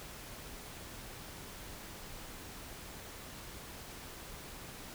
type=silence; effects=pink hiss -48 dBFS RMS until 4.94 s